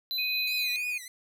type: tone with tremolo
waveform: square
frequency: 4021 Hz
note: B7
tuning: 30 cents sharp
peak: -29 dBFS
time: 0.11-0.76 s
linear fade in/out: 0 ms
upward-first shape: triangle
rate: 4.5 Hz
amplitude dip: 30%
type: tone with pitch glide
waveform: sine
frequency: 2500 to 2473 Hz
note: D#7 to D#7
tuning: +8 to -11 cents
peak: -29 dBFS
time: 0.18-0.98 s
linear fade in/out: 5 ms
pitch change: -19 cents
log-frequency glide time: 0.56-0.66 s
type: tone with vibrato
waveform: 10% pulse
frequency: 2217 Hz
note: C#7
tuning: in tune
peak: -32 dBFS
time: 0.47-1.08 s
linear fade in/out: 2 ms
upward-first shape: triangle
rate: 3.1 Hz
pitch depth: 250 cents each way
effects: none